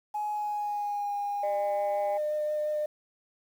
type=tone with pitch glide; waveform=sine; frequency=840 to 814.2 Hz; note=G#5 to G#5; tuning=+19 to -35 cents; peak=-28 dBFS; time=0.14-2.18 s; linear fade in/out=10 ms; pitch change=-54 cents; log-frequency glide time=0.35-1.14 s
type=tone with vibrato; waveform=sine; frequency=604 Hz; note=D5; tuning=48 cents sharp; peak=-26 dBFS; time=1.43-2.86 s; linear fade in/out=5 ms; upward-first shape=triangle; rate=5.7 Hz; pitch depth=9 cents each way
effects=tanh soft clip ceiling -22 dBFS + 9-bit